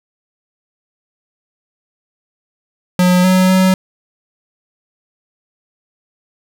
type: tone with pitch steps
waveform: square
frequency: 180.6 / 185.5 / 187.1 Hz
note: F#3 / F#3 / F#3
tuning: -42 / +5 / +20 cents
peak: -9 dBFS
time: 2.99-3.74 s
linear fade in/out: 2 ms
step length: 250 ms
effects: 7-bit